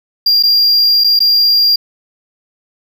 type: tone with dropouts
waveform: triangle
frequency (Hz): 4781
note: D8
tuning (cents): +30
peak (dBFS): -6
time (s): 0.26-1.76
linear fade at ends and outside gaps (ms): 5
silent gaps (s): 0.427-0.434 / 1.039-1.043 / 1.192-1.203
effects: none